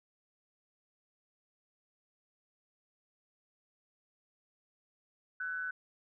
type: tone with amplitude modulation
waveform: sine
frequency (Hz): 1500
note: F#6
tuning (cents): +23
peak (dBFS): -32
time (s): 5.4-5.71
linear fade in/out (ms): 5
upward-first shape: sine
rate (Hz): 159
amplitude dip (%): 60
effects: none